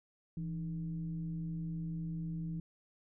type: tone with frequency modulation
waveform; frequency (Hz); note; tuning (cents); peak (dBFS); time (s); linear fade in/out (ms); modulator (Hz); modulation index
sine; 165; E3; +2; -36; 0.37-2.6; 2; 139; 0.44
effects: none